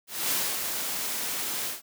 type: noise with ADSR envelope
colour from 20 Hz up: white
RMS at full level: -26 dBFS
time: 0.07-1.82 s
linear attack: 240 ms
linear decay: 250 ms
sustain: -5 dB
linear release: 150 ms
effects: high-pass 150 Hz 12 dB/octave